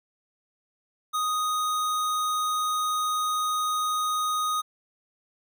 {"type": "tone", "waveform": "square", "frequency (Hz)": 1244.5, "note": "D#6", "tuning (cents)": 0, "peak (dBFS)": -25, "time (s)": [1.13, 4.62], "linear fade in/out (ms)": 20, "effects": []}